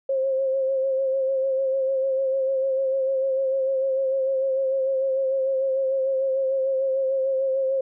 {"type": "tone with vibrato", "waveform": "sine", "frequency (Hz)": 533, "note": "C5", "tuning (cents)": 32, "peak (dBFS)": -20, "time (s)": [0.09, 7.81], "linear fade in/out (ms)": 5, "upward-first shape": "sine", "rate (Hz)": 6.7, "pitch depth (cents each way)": 31, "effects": []}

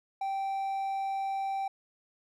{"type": "tone", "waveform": "triangle", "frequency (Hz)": 780, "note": "G5", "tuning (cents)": -9, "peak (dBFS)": -28, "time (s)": [0.21, 1.68], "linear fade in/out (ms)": 5, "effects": []}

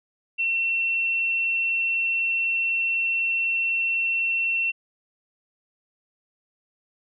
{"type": "tone", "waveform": "sine", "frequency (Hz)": 2708, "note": "E7", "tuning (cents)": 46, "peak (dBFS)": -21, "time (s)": [0.38, 4.72], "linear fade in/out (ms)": 20, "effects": []}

